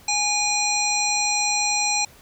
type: harmonic tone with a mistuned harmonic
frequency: 830.6 Hz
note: G#5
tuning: in tune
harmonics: 1 / 3 / 5 / 7 / 9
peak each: -26 / -26 / -26 / -26 / -26 dBFS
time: 0.08-2.05 s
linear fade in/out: 5 ms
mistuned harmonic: 3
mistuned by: -33 cents
effects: pink hiss -50 dBFS RMS until 2.21 s